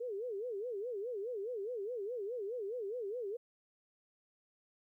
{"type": "tone with vibrato", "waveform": "sine", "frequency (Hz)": 443, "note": "A4", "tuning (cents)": 12, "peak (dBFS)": -37, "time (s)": [0, 3.37], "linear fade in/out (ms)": 10, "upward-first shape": "sine", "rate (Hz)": 4.8, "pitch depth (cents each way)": 230, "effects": ["13-bit"]}